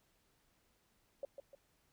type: tone with echo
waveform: sine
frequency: 554.4 Hz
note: C#5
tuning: in tune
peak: -38 dBFS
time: 1.23-1.25 s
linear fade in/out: 2 ms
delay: 150 ms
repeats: 2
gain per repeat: -7 dB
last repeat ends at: 1.55 s
effects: pink hiss -75 dBFS RMS until 1.92 s